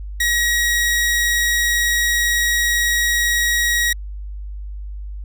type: tone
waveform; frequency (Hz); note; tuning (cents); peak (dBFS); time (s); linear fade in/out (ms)
sawtooth; 1902; A#6; +34; -12; 0.2-3.93; 5
effects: added 50 Hz sine -27 dBFS peak until 5.24 s